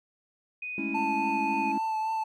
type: tone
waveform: sine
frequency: 2489 Hz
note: D#7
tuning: in tune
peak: -33 dBFS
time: 0.62-1.72 s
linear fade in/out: 5 ms
type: chord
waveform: triangle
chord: A major seventh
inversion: third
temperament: equal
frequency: 207.7 / 220 / 277.2 / 329.6 Hz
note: G#3 / A3 / C#4 / E4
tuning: 0 / 0 / 0 / 0 cents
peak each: -35 / -37 / -32 / -33 dBFS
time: 0.78-1.78 s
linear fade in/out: 2 ms
type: tone with vibrato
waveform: triangle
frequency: 880 Hz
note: A5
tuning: in tune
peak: -25 dBFS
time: 0.94-2.24 s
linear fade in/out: 10 ms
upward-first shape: triangle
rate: 3.6 Hz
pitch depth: 23 cents each way
effects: none